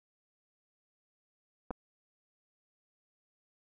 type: clicks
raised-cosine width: 1 ms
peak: -22 / -26 dBFS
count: 2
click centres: 1.707 / 1.711 s
effects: none